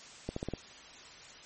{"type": "accelerating click train", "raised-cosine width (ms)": 2, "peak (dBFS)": -21, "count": 5, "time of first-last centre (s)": [0.29, 0.537], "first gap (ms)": 74, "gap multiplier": 0.88, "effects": ["white hiss -51 dBFS RMS until 1.45 s", "MP3 32 kbps"]}